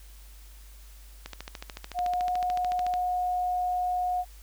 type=click train; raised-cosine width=0.2 ms; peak=-20 dBFS; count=24; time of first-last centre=1.26-2.939 s; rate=13.7 Hz
type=tone with pitch glide; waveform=sine; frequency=717 to 724.1 Hz; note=F5 to F#5; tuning=+45 to -38 cents; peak=-25 dBFS; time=1.94-4.25 s; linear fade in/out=50 ms; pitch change=+17 cents; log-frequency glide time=2.09-2.29 s
effects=added 50 Hz sine -46 dBFS peak until 4.42 s + white hiss -56 dBFS RMS until 4.42 s